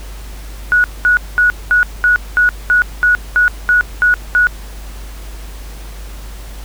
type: tone bursts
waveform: sine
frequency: 1462 Hz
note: F#6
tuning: 21 cents flat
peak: -7 dBFS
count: 12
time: 0.72-4.47 s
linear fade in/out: 0 ms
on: 120 ms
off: 210 ms
effects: added 50 Hz sine -27 dBFS peak until 6.64 s + pink hiss -37 dBFS RMS until 6.64 s

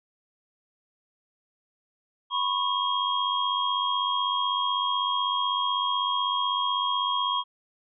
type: tone cluster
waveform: sine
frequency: 996 / 1092 / 3256 Hz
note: B5 / C#6 / G#7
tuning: +14 / -26 / -35 cents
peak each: -28 dBFS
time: 2.3-7.44 s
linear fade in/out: 50 ms
effects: none

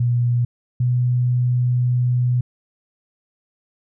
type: tone pair in turn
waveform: sine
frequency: 120.9 / 123.73 Hz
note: B2 / B2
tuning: -36 / +4 cents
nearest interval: unison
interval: 40 cents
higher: second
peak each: -15 dBFS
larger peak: neither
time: 0-0.45 / 0.8-2.41 s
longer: second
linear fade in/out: 5 ms
effects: none

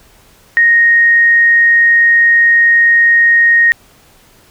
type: tone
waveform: sine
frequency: 1864.7 Hz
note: A#6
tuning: in tune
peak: -5 dBFS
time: 0.57-3.72 s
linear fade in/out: 0 ms
effects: pink hiss -46 dBFS RMS until 4.5 s

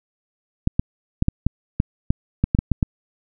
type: clicks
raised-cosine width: 5 ms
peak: -4 dBFS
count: 12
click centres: 0.674 / 0.795 / 1.224 / 1.284 / 1.466 / 1.801 / 2.105 / 2.44 / 2.549 / 2.589 / 2.717 / 2.828 s
effects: none

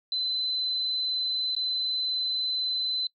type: tone with dropouts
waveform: sine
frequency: 4039 Hz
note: B7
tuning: 38 cents sharp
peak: -25 dBFS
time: 0.12-3.07 s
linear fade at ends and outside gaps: 2 ms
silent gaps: 1.551-1.564 s
effects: noise-tail reverb RT60 0.1 s tail -25 dB re dry + MP3 64 kbps

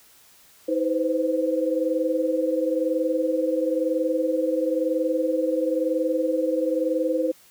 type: tone cluster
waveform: sine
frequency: 317.9 / 502 / 523 Hz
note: D#4 / B4 / C5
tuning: +37 / +28 / -1 cents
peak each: -25 dBFS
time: 0.68-7.32 s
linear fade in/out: 10 ms
effects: white hiss -54 dBFS RMS until 7.5 s

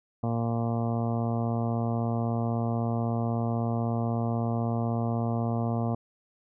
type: harmonic tone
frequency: 116.2 Hz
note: A#2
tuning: 5 cents flat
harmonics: 1 / 2 / 3 / 4 / 5 / 6 / 7 / 8 / 9 / 10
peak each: -28 / -30 / -40 / -38 / -39 / -36 / -42 / -47 / -44 / -47 dBFS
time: 0.23-5.95 s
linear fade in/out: 5 ms
effects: none

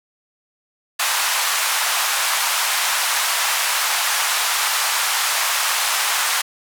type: band-pass noise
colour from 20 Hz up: pink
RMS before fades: -20 dBFS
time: 0.99-6.42 s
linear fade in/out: 10 ms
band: 860 to 14000 Hz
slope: 24 dB/octave
effects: none

